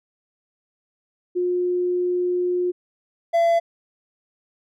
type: tone pair in turn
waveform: sine / triangle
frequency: 357.8 / 675.4 Hz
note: F4 / E5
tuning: +42 / +42 cents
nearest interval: major seventh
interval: 1100 cents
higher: second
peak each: -19 / -13 dBFS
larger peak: second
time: 1.35-2.72 / 3.33-3.6 s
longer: first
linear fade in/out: 20 ms
effects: none